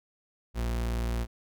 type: tone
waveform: 40% pulse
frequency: 58.27 Hz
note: A#1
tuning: in tune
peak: -27 dBFS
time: 0.54-1.27 s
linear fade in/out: 50 ms
effects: none